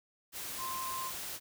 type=tone in noise; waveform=sine; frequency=1046.5 Hz; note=C6; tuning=in tune; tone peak=-37 dBFS; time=0.57-1.12 s; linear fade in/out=50 ms; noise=white; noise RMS=-41 dBFS; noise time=0.32-1.4 s; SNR=+1 dB; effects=none